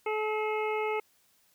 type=harmonic tone with a mistuned harmonic; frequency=430 Hz; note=A4; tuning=40 cents flat; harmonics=1 / 2 / 3 / 5 / 6 / 7; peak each=-30 / -34 / -39 / -37 / -42 / -52 dBFS; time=0.06-1 s; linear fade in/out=5 ms; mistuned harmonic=7; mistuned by=-48 cents; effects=white hiss -67 dBFS RMS until 1.54 s